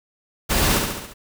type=noise with echo; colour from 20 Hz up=pink; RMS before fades=-20 dBFS; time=0.49-0.79 s; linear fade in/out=20 ms; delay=70 ms; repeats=5; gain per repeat=-4 dB; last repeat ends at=1.14 s; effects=none